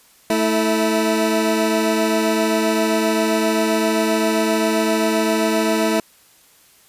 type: tone pair together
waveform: 20% pulse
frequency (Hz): 220 / 326.2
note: A3 / E4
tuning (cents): 0 / -18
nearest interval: perfect fifth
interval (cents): 682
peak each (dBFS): -14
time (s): 0.3-6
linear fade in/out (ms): 2
effects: white hiss -52 dBFS RMS until 6.88 s + resampled to 32000 Hz